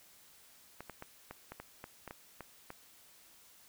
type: clicks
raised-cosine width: 0.5 ms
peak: -29 dBFS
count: 11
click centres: 0.806 / 0.897 / 1.024 / 1.31 / 1.52 / 1.6 / 1.841 / 2.077 / 2.109 / 2.407 / 2.704 s
effects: white hiss -61 dBFS RMS until 3.68 s